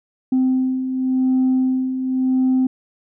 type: beating tone pair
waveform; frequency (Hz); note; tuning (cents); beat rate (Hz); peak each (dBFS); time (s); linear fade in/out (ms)
sine; 258.1 / 259.01; C4 / C4; -23 / -17; 0.91; -22 / -15; 0.32-2.67; 5
effects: tanh soft clip ceiling -11 dBFS